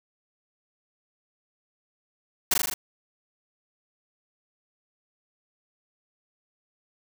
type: noise with echo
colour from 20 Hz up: white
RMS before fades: -21 dBFS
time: 2.51-2.54 s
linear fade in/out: 5 ms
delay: 40 ms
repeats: 5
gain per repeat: -2 dB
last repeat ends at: 2.74 s
effects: none